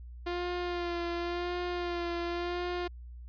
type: tone with vibrato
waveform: sawtooth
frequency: 349.2 Hz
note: F4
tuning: in tune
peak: -28 dBFS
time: 0.26-2.88 s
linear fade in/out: 10 ms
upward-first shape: sine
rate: 0.92 Hz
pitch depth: 28 cents each way
effects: added 60 Hz sine -43 dBFS peak until 3.28 s + resampled to 11025 Hz